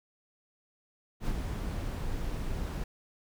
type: noise with ADSR envelope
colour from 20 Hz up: brown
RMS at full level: -30 dBFS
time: 1.2-2.84 s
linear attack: 71 ms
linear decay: 67 ms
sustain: -4 dB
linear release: 4 ms
effects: none